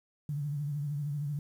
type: tone with vibrato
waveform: sine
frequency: 145.5 Hz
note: D3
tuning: 16 cents flat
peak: -31 dBFS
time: 0.29-1.39 s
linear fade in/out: 2 ms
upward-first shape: triangle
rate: 13 Hz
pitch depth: 82 cents each way
effects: 10-bit